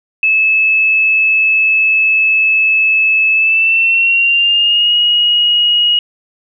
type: tone with pitch glide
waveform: sine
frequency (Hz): 2604 to 2889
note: E7 to F#7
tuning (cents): -22 to -42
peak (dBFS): -8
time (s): 0.23-5.99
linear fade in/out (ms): 2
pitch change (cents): +180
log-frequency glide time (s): 3.32-4.96
effects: none